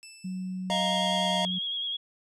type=tone with exponential decay; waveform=10% pulse; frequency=2641 Hz; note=E7; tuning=3 cents sharp; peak=-33 dBFS; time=0.03-1.14 s; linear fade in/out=0 ms; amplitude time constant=240 ms
type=tone with pitch glide; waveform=sine; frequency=185.8 to 183.03 Hz; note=F#3 to F#3; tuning=+7 to -19 cents; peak=-31 dBFS; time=0.24-1.59 s; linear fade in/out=10 ms; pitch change=-26 cents; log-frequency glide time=1.13-1.46 s
type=chord; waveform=square; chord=Eb suspended second; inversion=none; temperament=just; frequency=622.3 / 700 / 933.4 Hz; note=Eb5 / F5 / Bb5; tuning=0 / +4 / +2 cents; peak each=-32 dBFS; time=0.7-1.45 s; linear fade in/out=0 ms
type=tone with vibrato; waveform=sine; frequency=3299 Hz; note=G#7; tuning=12 cents flat; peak=-29 dBFS; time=0.71-1.97 s; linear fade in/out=10 ms; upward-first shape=square; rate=9.9 Hz; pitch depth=25 cents each way
effects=resampled to 22050 Hz